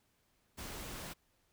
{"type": "noise", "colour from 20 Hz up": "pink", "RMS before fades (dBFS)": -45, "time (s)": [0.57, 1.14], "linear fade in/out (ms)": 20, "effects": ["pink hiss -75 dBFS RMS until 1.52 s"]}